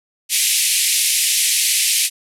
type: band-pass noise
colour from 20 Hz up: white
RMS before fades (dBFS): -17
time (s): 0.29-2.1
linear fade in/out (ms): 50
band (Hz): 2100 to 12000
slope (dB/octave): 48
effects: none